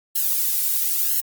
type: noise with flanger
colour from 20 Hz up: violet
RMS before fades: -21 dBFS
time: 0.15-1.21 s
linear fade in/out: 10 ms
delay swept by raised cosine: 0.83 to 2.33 ms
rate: 1 Hz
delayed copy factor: -0.85
effects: Opus 48 kbps